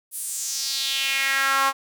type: tone with high-pass filter sweep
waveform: sawtooth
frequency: 271.6 Hz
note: C#4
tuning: 35 cents flat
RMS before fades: -24 dBFS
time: 0.11-1.73 s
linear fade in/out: 50 ms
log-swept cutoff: 11000 to 1000 Hz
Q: 3
effects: none